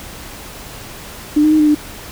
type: tone with pitch steps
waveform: sine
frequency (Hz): 298.5 / 306.9 / 310.1 / 302 / 298.6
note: D4 / D#4 / D#4 / D4 / D4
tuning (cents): +28 / -24 / -6 / +48 / +29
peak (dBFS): -8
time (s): 1.36-1.75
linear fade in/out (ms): 10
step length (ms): 78
effects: pink hiss -33 dBFS RMS until 2.11 s